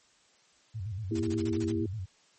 sine tone with vibrato, 101.1 Hz, G#2, 46 cents flat, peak -33 dBFS, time 0.74-2.06 s, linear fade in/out 20 ms, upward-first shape square, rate 8.4 Hz, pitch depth 150 cents each way
sine chord, E diminished, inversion second, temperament equal with one note detuned, 233.1 / 329.6 / 399.3 Hz, Bb3 / E4 / G4, 0 / 0 / +32 cents, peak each -34 / -30 / -36 dBFS, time 1.11-1.86 s, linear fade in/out 5 ms
white noise bursts, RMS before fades -43 dBFS, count 8, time 1.15-1.721 s, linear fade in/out 5 ms, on 46 ms, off 29 ms
effects white hiss -64 dBFS RMS until 2.38 s + MP3 32 kbps

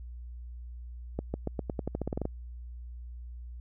accelerating click train, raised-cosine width 2 ms, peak -18 dBFS, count 14, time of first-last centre 1.19-2.254 s, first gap 150 ms, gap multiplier 0.89, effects added 60 Hz sine -40 dBFS peak until 3.6 s

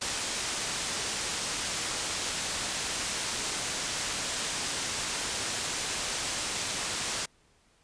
white low-pass noise, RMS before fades -33 dBFS, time 0.01-7.26 s, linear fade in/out 10 ms, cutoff 8700 Hz, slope 24 dB/octave, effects pink hiss -65 dBFS RMS until 7.83 s + resampled to 22050 Hz

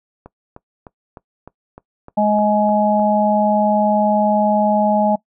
click train, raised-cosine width 1 ms, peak -22 dBFS, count 10, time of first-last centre 0.26-2.996 s, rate 3.29 Hz
harmonic tone, 210 Hz, G#3, 19 cents sharp, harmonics 1 / 3 / 4, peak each -17 / -17 / -17 dBFS, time 2.17-5.16 s, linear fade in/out 10 ms
effects noise-tail reverb RT60 0.1 s tail -20 dB re dry

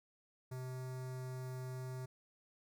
square tone with notch filter, 128.5 Hz, C3, 31 cents flat, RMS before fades -44 dBFS, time 0.51-2.06 s, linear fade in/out 10 ms, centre 3000 Hz, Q 0.99, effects none

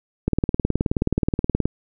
click train, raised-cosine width 3 ms, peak -6 dBFS, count 27, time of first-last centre 0.28-1.656 s, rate 18.9 Hz, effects none

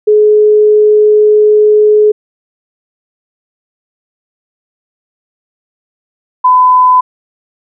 sine tone pair in turn, 423.4 / 1007 Hz, G#4 / B5, +33 / +33 cents, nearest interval octave + minor third, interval 1500 cents, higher second, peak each -3 dBFS, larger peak neither, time 0.07-2.12 / 6.44-7.01 s, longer first, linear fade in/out 10 ms, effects none

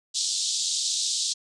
pink band-pass noise, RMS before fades -27 dBFS, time 0.14-1.34 s, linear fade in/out 20 ms, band 3600 to 8300 Hz, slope 48 dB/octave, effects resampled to 24000 Hz

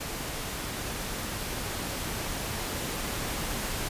pink noise with level ramp, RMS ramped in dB -35 to -32 dBFS, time 0-3.89 s, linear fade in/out 10 ms, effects resampled to 32000 Hz

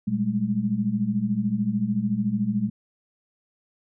sine tone cluster, 118.7 / 197.4 / 211 Hz, A#2 / G3 / G#3, +32 / +12 / +28 cents, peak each -31 / -26 / -24 dBFS, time 0.07-2.7 s, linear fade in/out 10 ms, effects none

